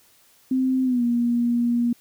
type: tone with pitch glide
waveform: sine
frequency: 260 to 238.4 Hz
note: C4 to A#3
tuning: -11 to +39 cents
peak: -18 dBFS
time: 0.51-1.93 s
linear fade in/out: 5 ms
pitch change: -150 cents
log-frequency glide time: 0.84-1.03 s
effects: white hiss -57 dBFS RMS until 2 s